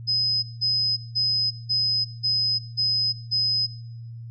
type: tone bursts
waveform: sine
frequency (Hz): 5050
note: D#8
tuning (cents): +25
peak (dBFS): -20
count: 7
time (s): 0.07-3.67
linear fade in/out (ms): 20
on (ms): 360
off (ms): 180
effects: noise-tail reverb RT60 0.8 s tail -20 dB re dry + added 116 Hz sine -35 dBFS peak until 4.3 s